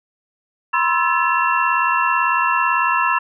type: tone cluster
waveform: sine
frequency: 972 / 1050 / 1322 / 1722 / 2716 Hz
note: B5 / C6 / E6 / A6 / F7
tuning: -28 / +6 / +5 / -38 / -49 cents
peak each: -22 / -19 / -21 / -22 / -23 dBFS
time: 0.73-3.19 s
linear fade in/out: 10 ms
effects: none